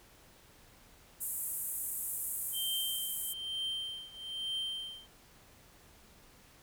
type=band-pass noise; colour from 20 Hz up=white; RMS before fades=-38 dBFS; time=1.2-3.34 s; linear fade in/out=20 ms; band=8000 to 15000 Hz; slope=48 dB/octave
type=tone with tremolo; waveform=triangle; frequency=3136 Hz; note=G7; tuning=in tune; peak=-31 dBFS; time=2.52-5.07 s; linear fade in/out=50 ms; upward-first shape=triangle; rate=1.1 Hz; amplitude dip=90%
effects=pink hiss -60 dBFS RMS until 6.62 s